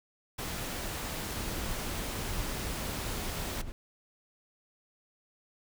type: noise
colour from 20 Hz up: pink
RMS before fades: -37 dBFS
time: 0.38-3.62 s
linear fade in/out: 10 ms
type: noise with tremolo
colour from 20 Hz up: brown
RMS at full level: -37 dBFS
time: 1.37-3.72 s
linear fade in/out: 0 ms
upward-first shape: sine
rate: 10 Hz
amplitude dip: 50%
effects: none